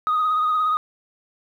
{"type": "tone with vibrato", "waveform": "sine", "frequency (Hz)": 1247, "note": "D#6", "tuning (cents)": 3, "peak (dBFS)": -16, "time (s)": [0.07, 0.77], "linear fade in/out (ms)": 0, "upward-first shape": "sine", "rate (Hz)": 17, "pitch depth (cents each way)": 32, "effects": ["tanh soft clip ceiling -15 dBFS", "9-bit"]}